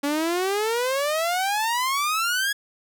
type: exponential sweep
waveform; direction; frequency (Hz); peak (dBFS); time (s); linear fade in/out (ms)
sawtooth; up; 280.1 to 1682; -18; 0.03-2.53; 10
effects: none